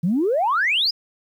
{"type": "exponential sweep", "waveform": "sine", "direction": "up", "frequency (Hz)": [158.1, 5200], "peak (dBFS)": -16, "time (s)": [0.03, 0.91], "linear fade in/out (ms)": 10, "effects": ["tanh soft clip ceiling -12 dBFS", "9-bit"]}